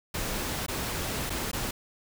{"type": "noise with dropouts", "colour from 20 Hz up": "pink", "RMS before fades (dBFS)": -32, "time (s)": [0.14, 1.71], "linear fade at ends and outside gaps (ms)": 5, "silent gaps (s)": [[0.664, 0.682], [1.297, 1.302], [1.515, 1.53]], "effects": []}